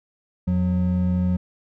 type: tone pair together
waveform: triangle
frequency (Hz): 85.6 / 181.38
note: F2 / F#3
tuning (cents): -34 / -34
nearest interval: octave + minor second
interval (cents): 1300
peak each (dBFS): -21 / -18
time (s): 0.47-1.37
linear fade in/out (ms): 10
effects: none